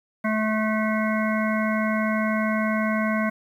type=harmonic tone; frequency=216.9 Hz; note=A3; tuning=25 cents flat; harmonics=1 / 3 / 5 / 7 / 9 / 10; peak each=-23 / -28 / -30 / -31 / -33 / -33 dBFS; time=0.24-3.3 s; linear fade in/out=10 ms; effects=9-bit